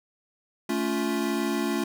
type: chord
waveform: square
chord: A augmented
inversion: none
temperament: equal with one note detuned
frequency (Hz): 220 / 281.9 / 349.2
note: A3 / C#4 / E#4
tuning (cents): 0 / +29 / 0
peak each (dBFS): -30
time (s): 0.69-1.84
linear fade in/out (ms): 5
effects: none